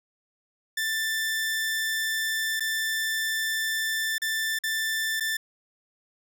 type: tone with dropouts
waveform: sawtooth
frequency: 1772 Hz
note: A6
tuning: 12 cents sharp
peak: -22 dBFS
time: 0.77-5.37 s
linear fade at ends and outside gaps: 5 ms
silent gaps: 2.597-2.605 / 4.182-4.218 / 4.589-4.636 / 5.199-5.206 s
effects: none